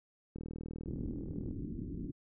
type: click train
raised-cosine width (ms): 3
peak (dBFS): -30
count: 47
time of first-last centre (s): 0.36-1.51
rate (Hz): 40
type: low-pass noise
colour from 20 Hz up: white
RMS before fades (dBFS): -41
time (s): 0.86-2.12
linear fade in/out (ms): 20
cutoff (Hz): 330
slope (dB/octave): 48
effects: none